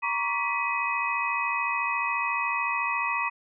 sine tone cluster, 940 / 1075 / 1149 / 1971 / 2524 Hz, A#5 / C6 / D6 / B6 / D#7, +14 / +47 / -38 / -4 / +24 cents, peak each -31 / -35 / -31 / -33 / -29 dBFS, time 0.02-3.3 s, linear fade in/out 20 ms, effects none

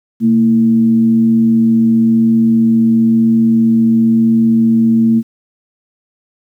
sine tone with frequency modulation, 226.9 Hz, A#3, 47 cents flat, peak -7 dBFS, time 0.2-5.23 s, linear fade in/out 50 ms, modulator 101 Hz, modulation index 0.31, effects 8-bit

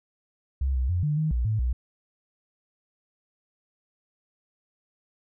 sine tone with pitch steps, 67.1 / 63.7 / 88.8 / 149.2 / 155.9 / 60.1 / 108.7 / 61.5 Hz, C2 / C2 / F2 / D3 / D#3 / B1 / A2 / B1, +44 / -46 / +29 / +28 / +4 / -46 / -21 / -7 cents, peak -22 dBFS, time 0.61-1.73 s, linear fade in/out 5 ms, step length 140 ms, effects none

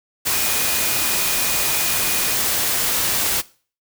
sine tone in noise, 2465 Hz, D#7, 17 cents flat, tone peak -29 dBFS, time 0.32-2.36 s, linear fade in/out 20 ms, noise white, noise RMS -20 dBFS, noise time 0.25-3.42 s, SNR -12 dB, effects noise-tail reverb RT60 0.4 s tail -20 dB re dry

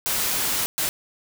white noise bursts at uneven times, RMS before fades -24 dBFS, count 2, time 0.06-0.66 / 0.78-0.89 s, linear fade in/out 0 ms, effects none

